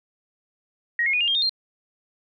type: tone with pitch steps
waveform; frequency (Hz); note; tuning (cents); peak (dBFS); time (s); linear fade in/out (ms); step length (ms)
sine; 1888 / 2156 / 2463 / 2813 / 3212 / 3669 / 4190; A#6 / C#7 / D#7 / F7 / G7 / A#7 / C8; +22 / -49 / -18 / +12 / +41 / -28 / +2; -19; 0.99-1.494; 2; 72
effects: none